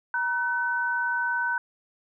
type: tone pair together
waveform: sine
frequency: 950.1 / 1513 Hz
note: A#5 / F#6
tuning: +33 / +38 cents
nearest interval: minor sixth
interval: 805 cents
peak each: -29 / -25 dBFS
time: 0.14-1.58 s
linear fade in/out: 2 ms
effects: none